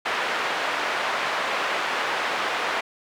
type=band-pass noise; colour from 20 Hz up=pink; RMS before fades=-26 dBFS; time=0.05-2.81 s; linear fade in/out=10 ms; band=730 to 2500 Hz; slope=12 dB/octave; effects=none

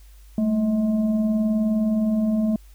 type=tone with frequency modulation; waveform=sine; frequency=219.2 Hz; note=A3; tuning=6 cents flat; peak=-18 dBFS; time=0.38-2.56 s; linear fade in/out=2 ms; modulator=419 Hz; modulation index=0.46; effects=added 50 Hz sine -44 dBFS peak until 2.74 s + white hiss -58 dBFS RMS until 2.74 s

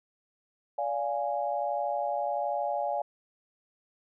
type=chord; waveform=sine; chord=D diminished; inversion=none; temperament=equal with one note detuned; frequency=577.2 / 698.5 / 830.6 Hz; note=D5 / F5 / Ab5; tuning=-30 / 0 / 0 cents; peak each=-32 dBFS; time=0.78-3.02 s; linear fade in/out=5 ms; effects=none

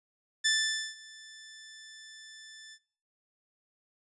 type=tone with ADSR envelope; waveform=15% pulse; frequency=1760 Hz; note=A6; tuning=in tune; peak=-17 dBFS; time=0.44-2.79 s; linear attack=17 ms; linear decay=490 ms; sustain=-24 dB; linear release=61 ms; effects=noise-tail reverb RT60 0.5 s tail -23 dB re dry + resampled to 22050 Hz

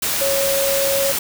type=tone in noise; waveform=sine; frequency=551 Hz; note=C#5; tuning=11 cents flat; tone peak=-18 dBFS; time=0.21-1.12 s; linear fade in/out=5 ms; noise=white; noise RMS=-21 dBFS; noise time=0.02-1.19 s; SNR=0 dB; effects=none

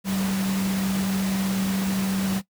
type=tone in noise; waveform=sine; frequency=192.5 Hz; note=G3; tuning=31 cents flat; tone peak=-22 dBFS; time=0.04-2.42 s; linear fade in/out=50 ms; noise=pink; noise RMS=-31 dBFS; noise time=0.04-2.42 s; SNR=+6 dB; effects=noise-tail reverb RT60 0.1 s tail -18 dB re dry + high-pass 100 Hz 12 dB/octave

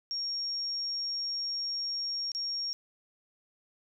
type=tone with dropouts; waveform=sine; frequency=5560 Hz; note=F8; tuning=9 cents flat; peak=-31 dBFS; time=0.11-2.73 s; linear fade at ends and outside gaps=0 ms; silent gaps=2.318-2.349 s; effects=none

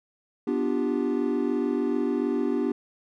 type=chord; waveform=triangle; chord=G dominant seventh; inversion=first; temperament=equal; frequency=246.9 / 293.7 / 349.2 / 392 Hz; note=B3 / D4 / F4 / G4; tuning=0 / 0 / 0 / 0 cents; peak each=-26 / -26 / -29 / -27 dBFS; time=0.47-2.72 s; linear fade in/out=5 ms; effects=none

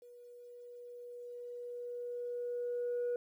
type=tone with level ramp; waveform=sine; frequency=484.7 Hz; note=B4; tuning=32 cents flat; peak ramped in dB=-53 to -30 dBFS; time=0.02-3.16 s; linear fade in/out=2 ms; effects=tanh soft clip ceiling -30 dBFS + 12-bit

